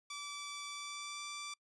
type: tone with pitch glide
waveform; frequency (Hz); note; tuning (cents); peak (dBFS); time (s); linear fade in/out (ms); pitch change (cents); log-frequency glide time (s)
10% pulse; 1158 to 1170.1; D6 to D6; -25 to -7; -34; 0.1-1.54; 5; +18; 0.69-1.22
effects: noise-tail reverb RT60 0.1 s tail -26 dB re dry + resampled to 22050 Hz